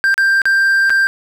triangle tone with dropouts, 1581 Hz, G6, 14 cents sharp, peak -8 dBFS, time 0.04-1.07 s, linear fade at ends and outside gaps 0 ms, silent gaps 0.142-0.179 / 0.418-0.455 / 0.896-0.903 s, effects none

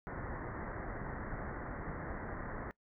pink low-pass noise, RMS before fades -42 dBFS, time 0.07-2.71 s, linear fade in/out 0 ms, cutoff 2000 Hz, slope 96 dB/octave, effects noise-tail reverb RT60 0.1 s tail -22 dB re dry

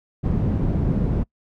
white low-pass noise, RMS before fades -21 dBFS, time 0.23-1.24 s, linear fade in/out 20 ms, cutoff 170 Hz, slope 12 dB/octave, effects noise-tail reverb RT60 0.1 s tail -25 dB re dry

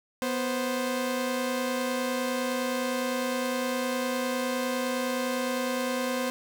sawtooth tone pair together, 246.9 / 523.6 Hz, B3 / C5, 0 / +1 cents, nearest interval octave + minor second, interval 1301 cents, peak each -26 dBFS, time 0.22-6.3 s, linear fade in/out 0 ms, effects none

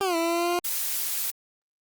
20% pulse linear two-way sweep, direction down then up, 401.8 to 329.7 to 353.6 Hz, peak -18 dBFS, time 0.01-0.59 s, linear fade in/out 0 ms, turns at 0.16 s
blue noise, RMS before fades -28 dBFS, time 0.64-1.31 s, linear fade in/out 10 ms
effects Opus 32 kbps

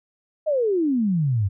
sine exponential sweep, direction down, 641 to 92.5 Hz, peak -18 dBFS, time 0.46-1.49 s, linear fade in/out 20 ms, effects none

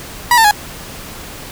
30% pulse tone with pitch steps, 968 / 898 / 833 Hz, B5 / A5 / G#5, -35 / +35 / +5 cents, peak -4 dBFS, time 0.31-0.511 s, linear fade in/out 2 ms, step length 67 ms, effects pink hiss -31 dBFS RMS until 1.51 s

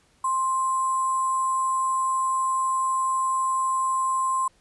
sine tone with sample-and-hold, 1052 Hz, C6, 9 cents sharp, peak -21 dBFS, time 0.24-4.48 s, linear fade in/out 5 ms, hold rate 8820 Hz, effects pink hiss -62 dBFS RMS until 4.6 s + resampled to 24000 Hz

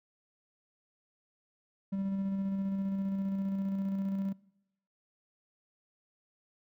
triangle tone with tremolo, 194.9 Hz, G3, 10 cents flat, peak -28 dBFS, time 1.92-4.33 s, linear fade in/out 10 ms, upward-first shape square, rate 15 Hz, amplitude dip 25%, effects noise-tail reverb RT60 0.9 s tail -23 dB re dry

